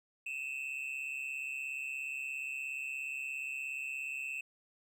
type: tone pair together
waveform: triangle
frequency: 2541 / 2678 Hz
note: D#7 / E7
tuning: +36 / +27 cents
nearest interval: minor second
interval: 91 cents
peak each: -39 / -38 dBFS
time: 0.26-4.41 s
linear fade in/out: 5 ms
effects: none